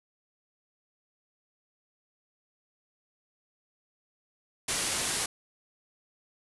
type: low-pass noise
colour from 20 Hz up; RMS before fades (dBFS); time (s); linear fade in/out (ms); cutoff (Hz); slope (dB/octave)
white; -31; 4.68-5.26; 5; 11000; 96
effects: none

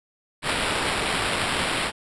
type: noise with sample-and-hold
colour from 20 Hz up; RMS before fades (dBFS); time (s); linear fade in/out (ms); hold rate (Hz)
white; -25; 0.42-1.92; 50; 6300
effects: resampled to 24000 Hz

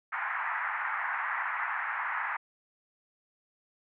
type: band-pass noise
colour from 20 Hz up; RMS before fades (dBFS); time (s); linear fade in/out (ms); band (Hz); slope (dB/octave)
white; -33; 0.12-2.37; 10; 820 to 2000; 48
effects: none

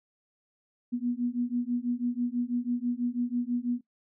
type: beating tone pair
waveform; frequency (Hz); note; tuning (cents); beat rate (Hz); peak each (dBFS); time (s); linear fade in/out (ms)
sine; 239.8 / 245.9; A#3 / B3; +49 / -7; 6.1; -30; 0.92-3.81; 20
effects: noise-tail reverb RT60 0.1 s tail -19 dB re dry

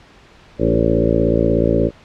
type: harmonic tone with a mistuned harmonic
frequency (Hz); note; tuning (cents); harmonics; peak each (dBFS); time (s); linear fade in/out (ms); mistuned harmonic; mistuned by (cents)
56.6; A1; +50; 1 / 2 / 3 / 4 / 5 / 6 / 7 / 8 / 9 / 10; -22 / -22 / -22 / -22 / -22 / -22 / -22 / -22 / -22 / -22; 0.58-1.91; 50; 6; -19
effects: pink hiss -46 dBFS RMS until 2.04 s + low-pass 4000 Hz 12 dB/octave

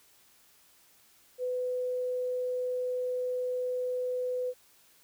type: tone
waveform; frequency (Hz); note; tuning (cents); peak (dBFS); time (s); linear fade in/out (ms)
sine; 501; B4; +25; -29; 1.38-4.54; 50
effects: white hiss -62 dBFS RMS until 5.03 s

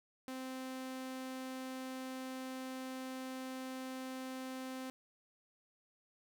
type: tone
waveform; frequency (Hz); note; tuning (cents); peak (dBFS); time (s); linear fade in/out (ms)
sawtooth; 260; C4; -11; -38; 0.28-4.9; 0
effects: none

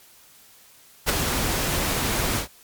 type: noise with ADSR envelope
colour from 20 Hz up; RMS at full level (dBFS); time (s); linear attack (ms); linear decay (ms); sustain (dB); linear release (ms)
pink; -18; 1.06-2.48; 31; 15; -6; 110
effects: white hiss -52 dBFS RMS until 2.63 s + MP3 96 kbps

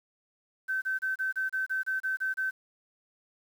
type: tone bursts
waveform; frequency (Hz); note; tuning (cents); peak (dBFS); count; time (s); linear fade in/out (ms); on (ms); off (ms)
sine; 1538; G6; -33; -27; 11; 0.68-2.51; 20; 140; 29
effects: 9-bit

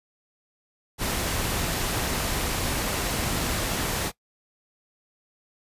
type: noise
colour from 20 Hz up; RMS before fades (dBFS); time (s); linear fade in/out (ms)
pink; -27; 0.98-4.12; 50
effects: noise-tail reverb RT60 0.1 s tail -20 dB re dry + resampled to 32000 Hz

